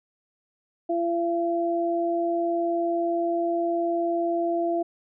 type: tone pair together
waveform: sine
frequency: 339.9 / 679.8 Hz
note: F4 / F5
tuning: -47 / -47 cents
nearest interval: octave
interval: 1200 cents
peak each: -25 dBFS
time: 0.89-4.83 s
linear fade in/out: 10 ms
effects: none